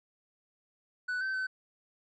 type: tone with pitch steps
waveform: triangle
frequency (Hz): 1488 / 1544 / 1524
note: F#6 / G6 / G6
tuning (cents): +9 / -27 / -49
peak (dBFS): -29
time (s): 1.08-1.47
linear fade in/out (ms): 10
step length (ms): 130
effects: resampled to 16000 Hz